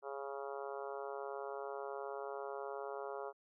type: harmonic tone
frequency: 138.59 Hz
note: C#3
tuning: in tune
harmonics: 3 / 4 / 5 / 6 / 7 / 8 / 9 / 10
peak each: -45 / -47 / -49 / -51 / -52 / -53 / -54 / -55 dBFS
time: 0.02-3.33 s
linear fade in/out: 50 ms
effects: none